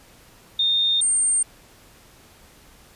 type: tone pair in turn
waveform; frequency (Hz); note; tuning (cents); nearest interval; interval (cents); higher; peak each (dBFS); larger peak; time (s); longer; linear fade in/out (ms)
sine; 3652 / 8716; A#7 / C#9; -36 / -30; octave + minor third; 1506; second; -17; neither; 0.59-1.01 / 1.01-1.43; neither; 5
effects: pink hiss -51 dBFS RMS until 2.95 s + resampled to 32000 Hz